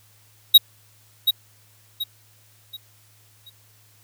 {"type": "tone with echo", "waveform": "square", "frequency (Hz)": 3810, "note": "A#7", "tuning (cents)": 37, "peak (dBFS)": -6, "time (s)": [0.54, 0.58], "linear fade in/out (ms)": 10, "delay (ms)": 730, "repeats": 4, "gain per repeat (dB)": -9, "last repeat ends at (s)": 3.5, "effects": ["added 106 Hz sine -57 dBFS peak until 4.03 s", "white hiss -57 dBFS RMS until 4.03 s"]}